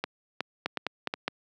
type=two click trains; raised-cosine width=0.3 ms; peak=-13 / -12 dBFS; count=4 / 4; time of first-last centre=0.04-1.139 / 0.66-1.28 s; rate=2.73 / 4.84 Hz; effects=high-pass 200 Hz 12 dB/octave